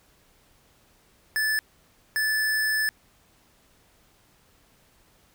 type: tone bursts at uneven times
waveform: square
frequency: 1742 Hz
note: A6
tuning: 18 cents flat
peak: -23 dBFS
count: 2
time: 1.36-1.59 / 2.16-2.89 s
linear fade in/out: 0 ms
effects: pink hiss -61 dBFS RMS until 5.34 s